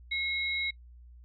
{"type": "tone pair together", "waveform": "sine", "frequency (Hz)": [2162, 3852], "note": ["C#7", "B7"], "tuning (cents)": [-44, -44], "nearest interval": "minor seventh", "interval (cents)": 1000, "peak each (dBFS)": [-30, -34], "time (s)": [0.11, 0.71], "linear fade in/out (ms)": 10, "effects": ["noise-tail reverb RT60 0.1 s tail -23 dB re dry", "added 60 Hz sine -49 dBFS peak until 1.24 s"]}